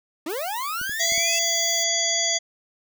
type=linear sweep; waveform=40% pulse; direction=up; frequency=284.6 to 2691 Hz; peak=-26 dBFS; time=0.26-1.39 s; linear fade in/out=5 ms
type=noise; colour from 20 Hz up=violet; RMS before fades=-37 dBFS; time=0.29-1.84 s; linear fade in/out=10 ms
type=clicks; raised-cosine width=3 ms; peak=-29 dBFS; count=4; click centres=0.814 / 0.895 / 1.121 / 1.179 s
type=harmonic tone; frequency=674 Hz; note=E5; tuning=38 cents sharp; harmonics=1 / 3 / 5 / 7 / 9 / 10; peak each=-30 / -29 / -27 / -28 / -28 / -25 dBFS; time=0.99-2.39 s; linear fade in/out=20 ms
effects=none